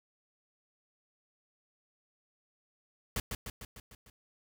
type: noise with echo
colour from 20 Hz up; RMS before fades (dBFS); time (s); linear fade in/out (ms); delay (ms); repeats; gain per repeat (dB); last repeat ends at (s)
pink; -33; 3.16-3.2; 2; 150; 6; -4; 4.1
effects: none